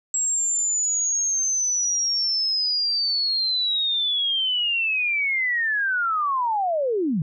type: linear sweep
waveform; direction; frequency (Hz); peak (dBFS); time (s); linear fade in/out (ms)
sine; down; 7650 to 140; -20; 0.14-7.22; 2
effects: none